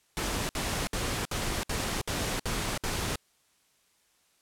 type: noise bursts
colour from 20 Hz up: pink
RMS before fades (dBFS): -31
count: 8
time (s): 0.17-3.157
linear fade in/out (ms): 0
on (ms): 320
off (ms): 61
effects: white hiss -68 dBFS RMS until 4.41 s + low-pass 11000 Hz 12 dB/octave